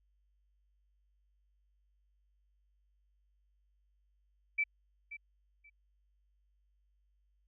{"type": "tone with echo", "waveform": "sine", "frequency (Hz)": 2319, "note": "D7", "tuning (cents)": -22, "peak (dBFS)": -28, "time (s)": [4.58, 4.64], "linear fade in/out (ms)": 10, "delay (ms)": 530, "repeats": 2, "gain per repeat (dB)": -14, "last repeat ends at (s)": 5.7, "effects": ["added 50 Hz sine -70 dBFS peak until 7.47 s"]}